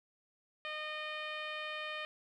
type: tone with low-pass filter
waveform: 10% pulse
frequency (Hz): 612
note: D#5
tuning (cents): -29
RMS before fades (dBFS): -41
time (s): 0.65-2.05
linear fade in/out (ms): 0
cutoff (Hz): 2900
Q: 1.5
effects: none